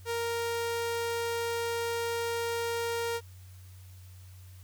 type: tone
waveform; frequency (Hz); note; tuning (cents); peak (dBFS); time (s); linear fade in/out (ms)
sawtooth; 466.2; A#4; 0; -26; 0.05-3.21; 50
effects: added 92 Hz sine -47 dBFS peak until 4.63 s + white hiss -60 dBFS RMS until 4.63 s